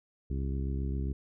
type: harmonic tone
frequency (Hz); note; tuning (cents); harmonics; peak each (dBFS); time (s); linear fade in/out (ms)
67.5; C#2; -45; 1 / 2 / 3 / 4 / 5 / 6; -31 / -37 / -41 / -43 / -45 / -47; 0.3-1.13; 5
effects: none